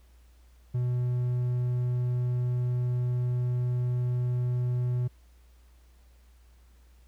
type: tone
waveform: triangle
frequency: 123.47 Hz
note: B2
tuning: in tune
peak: -23 dBFS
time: 0.74-5.08 s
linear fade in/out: 10 ms
effects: added 60 Hz sine -54 dBFS peak until 7.07 s + pink hiss -67 dBFS RMS until 7.07 s